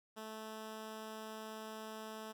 10% pulse tone, 218.5 Hz, A3, 12 cents flat, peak -37 dBFS, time 0.16-2.33 s, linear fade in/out 20 ms, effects none

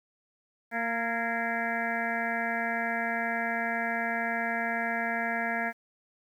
harmonic tone with a mistuned harmonic, 230.5 Hz, A#3, 19 cents flat, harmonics 1 / 2 / 3 / 4 / 6 / 7 / 8 / 9 / 10, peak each -36 / -42 / -33 / -39 / -40 / -33 / -38 / -37 / -42 dBFS, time 0.71-5.73 s, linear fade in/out 50 ms, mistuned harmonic 7, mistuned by +45 cents, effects 10-bit

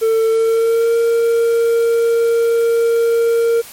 triangle tone with pitch glide, 447.9 to 463.2 Hz, A4 to A#4, +31 to -11 cents, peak -9 dBFS, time 0.01-3.62 s, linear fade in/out 20 ms, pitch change +58 cents, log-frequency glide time 0.3-0.94 s, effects white hiss -36 dBFS RMS until 3.72 s + MP3 64 kbps

